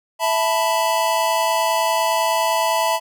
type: chord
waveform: square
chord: E suspended fourth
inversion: none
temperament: just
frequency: 659.3 / 879 / 988.9 Hz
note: E5 / A5 / B5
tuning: 0 / -2 / +2 cents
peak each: -22 dBFS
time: 0.19-3 s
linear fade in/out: 50 ms
effects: none